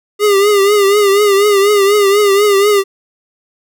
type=tone with vibrato; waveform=square; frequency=405.1 Hz; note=G#4; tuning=43 cents flat; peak=-8 dBFS; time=0.19-2.84 s; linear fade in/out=50 ms; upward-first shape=triangle; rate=4.1 Hz; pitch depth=80 cents each way; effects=none